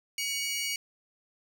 20% pulse tone pair together, 2249 / 2893 Hz, C#7 / F#7, +24 / -40 cents, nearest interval major third, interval 436 cents, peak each -27 / -29 dBFS, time 0.18-0.76 s, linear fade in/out 2 ms, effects none

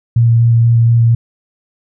sine tone with vibrato, 116.54 Hz, A#2, in tune, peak -6 dBFS, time 0.16-1.15 s, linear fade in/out 5 ms, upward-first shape square, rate 4.2 Hz, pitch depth 9 cents each way, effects none

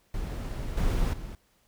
brown noise with level steps, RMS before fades -33 / -26 / -38 dBFS, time 0.14-1.35 s, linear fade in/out 2 ms, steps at 0.77 / 1.13 s, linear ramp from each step 5 ms, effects pink hiss -67 dBFS RMS until 1.67 s

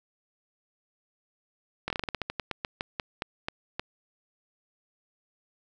slowing click train, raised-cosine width 0.3 ms, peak -14 dBFS, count 18, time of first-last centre 1.88-3.795 s, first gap 22 ms, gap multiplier 1.18, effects none

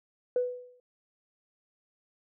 sine tone with exponential decay, 495.4 Hz, B4, 5 cents sharp, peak -21 dBFS, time 0.36-0.8 s, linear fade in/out 2 ms, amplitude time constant 95 ms, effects tanh soft clip ceiling -18 dBFS

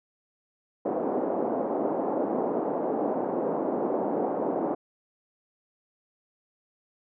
pink band-pass noise, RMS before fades -28 dBFS, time 0.85-4.75 s, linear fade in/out 10 ms, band 260 to 790 Hz, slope 24 dB/octave, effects none

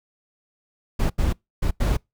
brown noise bursts at uneven times, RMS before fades -20 dBFS, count 4, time 0.99-1.1 / 1.18-1.33 / 1.62-1.71 / 1.8-1.97 s, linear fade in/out 10 ms, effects noise-tail reverb RT60 0.2 s tail -26 dB re dry

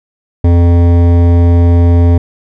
triangle tone with hard clipping, 86.1 Hz, F2, 24 cents flat, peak -6 dBFS, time 0.44-2.18 s, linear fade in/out 5 ms, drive 18 dB, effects none

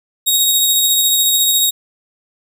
15% pulse tone with tremolo, 3768 Hz, A#7, 18 cents sharp, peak -3 dBFS, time 0.26-1.71 s, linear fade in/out 20 ms, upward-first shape sine, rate 14 Hz, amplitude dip 25%, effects none

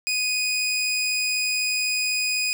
20% pulse tone, 2489 Hz, D#7, in tune, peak -17 dBFS, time 0.07-2.53 s, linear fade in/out 0 ms, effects none

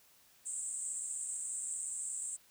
pink band-pass noise, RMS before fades -40 dBFS, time 0.45-2.37 s, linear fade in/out 20 ms, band 7600 to 8700 Hz, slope 96 dB/octave, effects white hiss -65 dBFS RMS until 2.5 s

